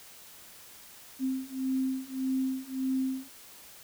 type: beating tone pair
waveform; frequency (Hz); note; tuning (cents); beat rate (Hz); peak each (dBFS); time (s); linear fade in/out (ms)
sine; 261.6 / 263.3; C4 / C4; 0 / +11; 1.7; -32 / -31; 1.19-3.29; 50
effects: white hiss -51 dBFS RMS until 3.83 s